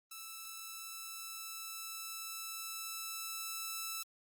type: tone with level ramp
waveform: 5% pulse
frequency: 1318.5 Hz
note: E6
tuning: in tune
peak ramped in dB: -34 to -27 dBFS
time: 0.11-4.03 s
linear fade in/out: 5 ms
effects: Opus 32 kbps